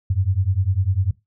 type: beating tone pair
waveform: sine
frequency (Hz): 90 / 100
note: F#2 / G2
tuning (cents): -47 / +35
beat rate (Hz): 10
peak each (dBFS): -20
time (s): 0.1-1.11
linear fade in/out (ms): 5
effects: noise-tail reverb RT60 0.2 s tail -19 dB re dry